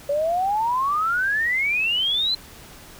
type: exponential sweep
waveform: sine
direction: up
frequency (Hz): 560 to 4141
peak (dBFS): -19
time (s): 0.09-2.35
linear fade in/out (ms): 5
effects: pink hiss -44 dBFS RMS until 2.99 s